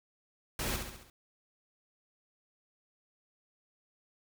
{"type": "noise with echo", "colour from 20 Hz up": "pink", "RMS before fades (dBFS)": -35, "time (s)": [0.59, 0.76], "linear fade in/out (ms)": 2, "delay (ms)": 68, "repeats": 5, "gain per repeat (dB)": -5, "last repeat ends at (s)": 1.1, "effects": []}